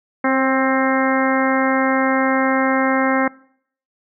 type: harmonic tone with a mistuned harmonic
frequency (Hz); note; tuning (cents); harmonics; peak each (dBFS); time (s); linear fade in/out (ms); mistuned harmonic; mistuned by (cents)
264.2; C4; +17; 1 / 2 / 3 / 4 / 5 / 6 / 7 / 8; -18 / -21 / -23 / -24 / -25 / -26 / -26 / -27; 0.24-3.28; 5; 2; +16
effects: noise-tail reverb RT60 0.6 s tail -22 dB re dry